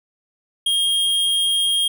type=tone; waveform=square; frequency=3239 Hz; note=G#7; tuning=44 cents flat; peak=-17 dBFS; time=0.66-1.88 s; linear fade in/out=5 ms; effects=none